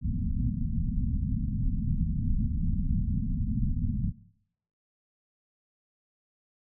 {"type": "low-pass noise", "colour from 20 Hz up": "pink", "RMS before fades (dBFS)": -28, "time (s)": [0.01, 4.13], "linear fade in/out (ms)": 50, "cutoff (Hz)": 250, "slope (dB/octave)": 96, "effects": ["noise-tail reverb RT60 0.7 s tail -19 dB re dry"]}